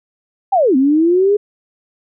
sine linear two-way sweep, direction down then up, 821 to 254.2 to 420.1 Hz, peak -9 dBFS, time 0.52-1.37 s, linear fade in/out 10 ms, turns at 0.76 s, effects none

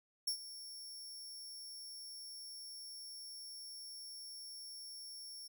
sawtooth tone with ADSR envelope, 5470 Hz, F8, 37 cents flat, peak -30 dBFS, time 0.27-5.48 s, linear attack 8 ms, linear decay 89 ms, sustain -15 dB, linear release 13 ms, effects none

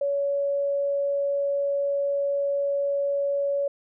sine tone, 563 Hz, C#5, 27 cents sharp, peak -22 dBFS, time 0.01-3.68 s, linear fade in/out 5 ms, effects none

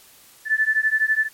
sine beating tone pair, 1746 / 1758 Hz, A6 / A6, -14 / -2 cents, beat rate 12 Hz, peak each -20 dBFS, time 0.45-1.29 s, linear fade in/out 50 ms, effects white hiss -50 dBFS RMS until 1.33 s + MP3 64 kbps

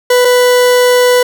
40% pulse tone pair in turn, 494.9 / 494.9 Hz, B4 / B4, +4 / +4 cents, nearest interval unison, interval 0 cents, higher neither, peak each -5 dBFS, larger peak neither, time 0.1-0.25 / 0.25-1.23 s, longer second, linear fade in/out 5 ms, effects none

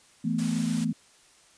sine chord, E suspended fourth, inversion none, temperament just, 164.81 / 219.8 / 247.2 Hz, E3 / A3 / B3, 0 / -2 / +2 cents, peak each -30 / -28 / -29 dBFS, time 0.24-0.93 s, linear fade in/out 10 ms
white noise, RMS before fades -39 dBFS, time 0.38-0.85 s, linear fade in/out 10 ms
effects white hiss -58 dBFS RMS until 1.57 s + resampled to 22050 Hz

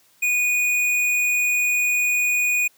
sine tone with hard clipping, 2465 Hz, D#7, 17 cents flat, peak -19 dBFS, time 0.22-2.68 s, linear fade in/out 10 ms, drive 14 dB, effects white hiss -58 dBFS RMS until 2.77 s + high-pass 100 Hz 12 dB/octave

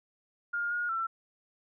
sine tone with pitch steps, 1413 / 1433 / 1343 Hz, F6 / F6 / E6, +20 / +44 / +32 cents, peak -29 dBFS, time 0.53-1.07 s, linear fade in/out 10 ms, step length 180 ms, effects none

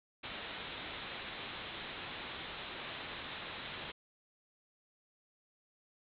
white low-pass noise, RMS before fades -45 dBFS, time 0.23-3.92 s, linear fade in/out 10 ms, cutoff 3900 Hz, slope 96 dB/octave, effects none

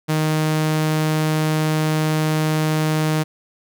sawtooth tone, 155.56 Hz, D#3, in tune, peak -13 dBFS, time 0.08-3.24 s, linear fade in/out 20 ms, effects none

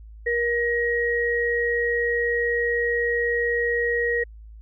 sine tone pair together, 473 / 1892 Hz, A#4 / A#6, +25 / +25 cents, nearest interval 2 octaves, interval 2400 cents, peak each -23 dBFS, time 0.26-4.24 s, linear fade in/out 10 ms, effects added 54 Hz sine -40 dBFS peak until 4.61 s

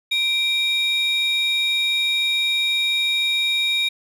triangle tone pair together, 2355 / 3746 Hz, D7 / A#7, +4 / +8 cents, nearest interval minor sixth, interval 804 cents, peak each -20 / -17 dBFS, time 0.11-3.89 s, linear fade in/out 10 ms, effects tanh soft clip ceiling -12 dBFS

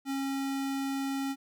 square tone, 272.7 Hz, C#4, 28 cents flat, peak -31 dBFS, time 0.05-1.36 s, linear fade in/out 50 ms, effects none

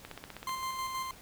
click train, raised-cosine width 0.3 ms, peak -26 dBFS, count 8, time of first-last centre 0.05-0.493 s, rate 15.8 Hz
40% pulse tone with tremolo, 1046.5 Hz, C6, in tune, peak -32 dBFS, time 0.47-1.11 s, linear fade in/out 2 ms, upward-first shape square, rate 6.3 Hz, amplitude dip 35%
effects pink hiss -53 dBFS RMS until 1.21 s

